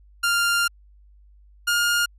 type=tone pair in turn; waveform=sawtooth; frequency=1396.9 / 1416.4 Hz; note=F6 / F6; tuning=0 / +24 cents; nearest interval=unison; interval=24 cents; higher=second; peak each=-15 dBFS; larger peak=neither; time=0.23-0.68 / 1.67-2.06 s; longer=first; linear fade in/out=10 ms; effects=added 50 Hz sine -49 dBFS peak until 2.18 s + resampled to 32000 Hz